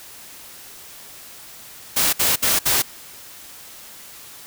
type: noise bursts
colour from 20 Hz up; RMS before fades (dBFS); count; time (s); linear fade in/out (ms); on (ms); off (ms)
white; -18; 4; 1.96-2.823; 10; 170; 61
effects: white hiss -41 dBFS RMS until 4.46 s